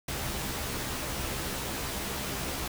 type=noise with comb filter; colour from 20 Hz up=pink; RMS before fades=-34 dBFS; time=0.08-2.68 s; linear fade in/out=5 ms; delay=15 ms; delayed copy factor=+0.7; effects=none